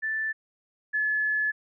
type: tone pair in turn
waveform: sine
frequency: 1760 / 1716.8 Hz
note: A6 / A6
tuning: 0 / -43 cents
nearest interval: unison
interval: 43 cents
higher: first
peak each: -26 / -23 dBFS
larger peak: second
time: 0.02-0.33 / 0.93-1.52 s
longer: second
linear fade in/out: 20 ms
effects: none